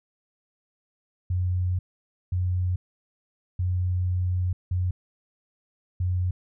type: tone bursts at uneven times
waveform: sine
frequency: 90.6 Hz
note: F#2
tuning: 36 cents flat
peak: -22 dBFS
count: 5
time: 1.3-1.79 / 2.32-2.76 / 3.59-4.53 / 4.71-4.91 / 6-6.31 s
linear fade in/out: 5 ms
effects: none